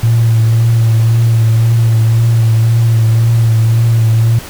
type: tone with vibrato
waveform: triangle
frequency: 113.9 Hz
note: A#2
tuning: 40 cents flat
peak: -3 dBFS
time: 0.03-4.39 s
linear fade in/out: 5 ms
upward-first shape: triangle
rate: 1.9 Hz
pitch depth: 32 cents each way
effects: tanh soft clip ceiling -3 dBFS + pink hiss -29 dBFS RMS until 4.49 s